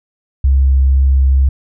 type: tone with vibrato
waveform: sine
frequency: 67.2 Hz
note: C2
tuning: 47 cents sharp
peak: -6 dBFS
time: 0.44-1.49 s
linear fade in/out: 5 ms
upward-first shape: triangle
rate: 2.1 Hz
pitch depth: 10 cents each way
effects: tanh soft clip ceiling -3 dBFS